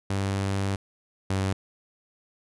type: tone pair in turn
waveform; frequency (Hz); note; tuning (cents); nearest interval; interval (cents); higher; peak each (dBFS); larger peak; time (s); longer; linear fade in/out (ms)
sawtooth; 98 / 96.15; G2 / G2; 0 / -33; unison; 33; first; -21 / -20; second; 0.1-0.76 / 1.3-1.53; first; 5
effects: resampled to 24000 Hz